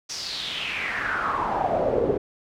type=noise with band-pass filter sweep; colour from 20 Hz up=brown; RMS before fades=-26 dBFS; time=0.09-2.18 s; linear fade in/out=10 ms; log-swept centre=5800 to 380 Hz; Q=5; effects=none